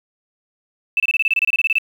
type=tone bursts; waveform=sine; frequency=2637 Hz; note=E7; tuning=in tune; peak=-13 dBFS; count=15; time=0.97-1.784 s; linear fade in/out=2 ms; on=30 ms; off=26 ms; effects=7-bit